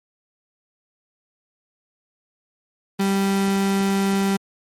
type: tone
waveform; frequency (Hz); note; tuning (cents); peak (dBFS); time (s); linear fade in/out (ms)
35% pulse; 196; G3; 0; -16; 2.99-4.37; 10
effects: MP3 64 kbps